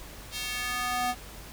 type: tone with high-pass filter sweep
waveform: square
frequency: 246.9 Hz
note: B3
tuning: in tune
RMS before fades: -31 dBFS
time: 0.31-1.15 s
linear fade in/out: 50 ms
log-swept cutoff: 3500 to 590 Hz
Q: 1.4
effects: added 50 Hz sine -46 dBFS peak until 1.52 s + pink hiss -46 dBFS RMS until 1.52 s